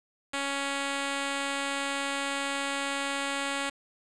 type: tone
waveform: 5% pulse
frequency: 278.2 Hz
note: C#4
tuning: 6 cents sharp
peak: -18 dBFS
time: 0.33-3.7 s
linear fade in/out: 10 ms
effects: resampled to 22050 Hz + 8-bit